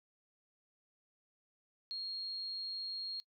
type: tone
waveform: sine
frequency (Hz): 4262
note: C8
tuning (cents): +31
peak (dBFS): -38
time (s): 1.91-3.2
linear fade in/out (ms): 0
effects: noise-tail reverb RT60 0.1 s tail -23 dB re dry